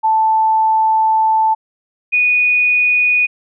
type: tone pair in turn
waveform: sine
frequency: 880 / 2470 Hz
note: A5 / D#7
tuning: 0 / -13 cents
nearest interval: octave + tritone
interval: 1787 cents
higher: second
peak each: -10 dBFS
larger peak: neither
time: 0.03-1.55 / 2.12-3.27 s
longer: first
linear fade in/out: 20 ms
effects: none